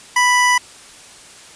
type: tone pair together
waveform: square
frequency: 987.8 / 1975.6 Hz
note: B5 / B6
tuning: 0 / 0 cents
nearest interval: octave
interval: 1200 cents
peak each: -15 dBFS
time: 0.16-0.58 s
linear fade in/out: 5 ms
effects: white hiss -41 dBFS RMS until 1.55 s + resampled to 22050 Hz